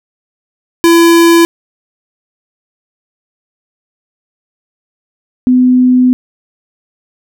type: tone pair in turn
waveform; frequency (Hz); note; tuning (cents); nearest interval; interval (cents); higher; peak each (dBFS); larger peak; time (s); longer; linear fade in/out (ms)
square / sine; 336.5 / 252.1; E4 / B3; +36 / +36; perfect fourth; 500; first; -4; neither; 0.84-1.45 / 5.47-6.13; second; 0
effects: none